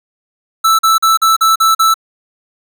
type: tone bursts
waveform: square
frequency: 1319 Hz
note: E6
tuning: 1 cent sharp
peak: -8 dBFS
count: 7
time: 0.64-1.942 s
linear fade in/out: 10 ms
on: 150 ms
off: 42 ms
effects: none